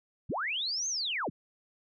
sine linear two-way sweep, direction up then down, 49 to 6500 to 49 Hz, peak -30 dBFS, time 0.29-1.3 s, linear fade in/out 10 ms, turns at 0.88 s, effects none

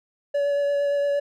triangle tone with vibrato, 570 Hz, C#5, 48 cents sharp, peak -18 dBFS, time 0.34-1.2 s, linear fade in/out 10 ms, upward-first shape sine, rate 8.7 Hz, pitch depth 12 cents each way, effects none

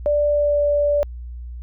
sine tone with pitch glide, 587.3 to 582.2 Hz, D5 to D5, 0 to -15 cents, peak -15 dBFS, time 0.06-1.03 s, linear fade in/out 0 ms, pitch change -15 cents, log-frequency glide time 0.28-0.61 s, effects added 60 Hz sine -30 dBFS peak until 1.62 s

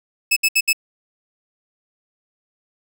sawtooth tone bursts, 2603 Hz, E7, 22 cents flat, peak -10 dBFS, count 4, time 0.31-0.731 s, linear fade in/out 10 ms, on 55 ms, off 67 ms, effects none

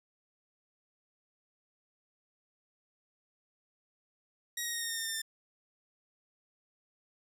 10% pulse tone with pitch steps, 1894 / 1878.7 / 1863.6 / 1848.6 / 1833.7 / 1818.9 / 1804.3 / 1789.8 Hz, A#6 / A#6 / A#6 / A#6 / A#6 / A#6 / A6 / A6, +27 / +13 / -1 / -15 / -29 / -43 / +43 / +29 cents, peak -25 dBFS, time 4.57-5.218 s, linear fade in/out 5 ms, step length 81 ms, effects none

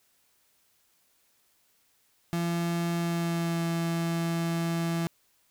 35% pulse tone with pitch glide, 170.1 to 167.37 Hz, F3 to E3, -45 to +27 cents, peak -25 dBFS, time 2.33-5.07 s, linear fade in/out 0 ms, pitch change -28 cents, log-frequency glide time 2.97-3.65 s, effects white hiss -68 dBFS RMS until 5.5 s

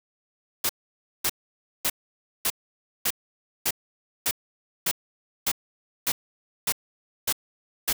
white noise bursts, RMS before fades -24 dBFS, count 13, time 0.64-7.929 s, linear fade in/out 5 ms, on 53 ms, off 550 ms, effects none

